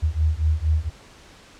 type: beating tone pair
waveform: sine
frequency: 76 / 80.3 Hz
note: D#2 / E2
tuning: -40 / -45 cents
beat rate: 4.3 Hz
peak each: -21 dBFS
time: 0.02-0.9 s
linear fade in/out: 20 ms
effects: pink hiss -48 dBFS RMS until 1.59 s + low-pass 7000 Hz 12 dB/octave